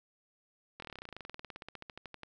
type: slowing click train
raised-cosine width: 0.3 ms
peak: -28 dBFS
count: 30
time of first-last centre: 0.8-2.233 s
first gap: 23 ms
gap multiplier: 1.05
effects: none